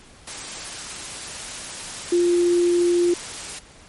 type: tone in noise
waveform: sine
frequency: 348.9 Hz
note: F4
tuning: 2 cents flat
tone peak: -15 dBFS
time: 2.12-3.14 s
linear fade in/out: 5 ms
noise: white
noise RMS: -33 dBFS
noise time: 0.27-3.59 s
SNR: +15 dB
effects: pink hiss -48 dBFS RMS until 3.88 s + MP3 48 kbps